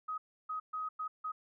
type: tone bursts at uneven times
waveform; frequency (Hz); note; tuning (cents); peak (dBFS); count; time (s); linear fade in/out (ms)
sine; 1260; D#6; +21; -35; 5; 0.08-0.18 / 0.49-0.6 / 0.73-0.89 / 0.99-1.08 / 1.24-1.32; 10
effects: none